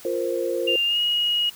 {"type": "chord", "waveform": "sine", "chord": "F suspended fourth", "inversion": "none", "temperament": "just", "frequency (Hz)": [349.2, 465.6, 523.8], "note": ["F4", "Bb4", "C5"], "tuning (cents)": [0, -2, 2], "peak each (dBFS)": [-27, -27, -26], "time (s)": [0.05, 0.76], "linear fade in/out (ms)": 2}
{"type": "tone with pitch glide", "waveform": "sine", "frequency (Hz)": [2797, 2889], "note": ["F7", "F#7"], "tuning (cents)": [2, -42], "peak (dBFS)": -19, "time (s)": [0.67, 1.5], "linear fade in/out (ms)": 10, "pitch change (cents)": 56, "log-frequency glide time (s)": [0.85, 1]}
{"effects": ["white hiss -45 dBFS RMS until 1.55 s"]}